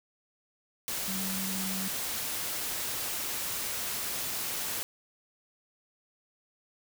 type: tone in noise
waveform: sine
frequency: 191 Hz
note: G3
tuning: 45 cents flat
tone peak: -35 dBFS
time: 1.08-1.88 s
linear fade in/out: 0 ms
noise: white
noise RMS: -34 dBFS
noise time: 0.88-4.83 s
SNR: -4 dB
effects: none